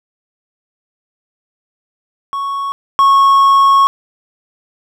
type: tone pair in turn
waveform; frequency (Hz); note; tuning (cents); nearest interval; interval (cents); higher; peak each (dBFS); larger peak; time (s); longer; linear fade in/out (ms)
triangle; 1108.7 / 1099.1; C#6 / C#6; 0 / -15; unison; 15; first; -15 / -4; second; 2.33-2.72 / 2.99-3.87; second; 0
effects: none